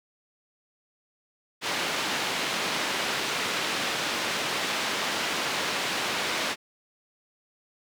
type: band-pass noise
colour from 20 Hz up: white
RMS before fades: -29 dBFS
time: 1.61-6.56 s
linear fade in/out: 50 ms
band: 180 to 3500 Hz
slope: 12 dB/octave
effects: none